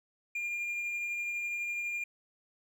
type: tone with tremolo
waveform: triangle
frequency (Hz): 2406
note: D7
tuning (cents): +41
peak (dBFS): -30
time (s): 0.35-2.04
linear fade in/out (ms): 5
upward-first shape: triangle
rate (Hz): 12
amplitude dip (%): 25
effects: none